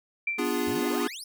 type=tone with exponential decay; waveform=sine; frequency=2349 Hz; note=D7; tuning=in tune; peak=-23 dBFS; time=0.27-0.66 s; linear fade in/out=5 ms; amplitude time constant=83 ms
type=chord; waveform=square; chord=B diminished seventh; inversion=none; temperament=equal with one note detuned; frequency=246.9 / 293.7 / 349.2 / 412 Hz; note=B3 / D4 / F4 / Ab4; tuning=0 / 0 / 0 / -14 cents; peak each=-32 dBFS; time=0.38-1.08 s; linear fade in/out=10 ms
type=noise; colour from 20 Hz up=blue; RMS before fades=-43 dBFS; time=0.44-1.04 s; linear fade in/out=10 ms
type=exponential sweep; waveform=25% pulse; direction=up; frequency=77.78 to 5560 Hz; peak=-33 dBFS; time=0.67-1.24 s; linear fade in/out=5 ms
effects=none